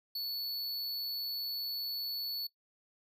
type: tone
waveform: square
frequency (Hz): 4435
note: C#8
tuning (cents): 0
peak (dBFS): -35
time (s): 0.15-2.47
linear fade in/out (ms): 5
effects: noise-tail reverb RT60 0.1 s tail -20 dB re dry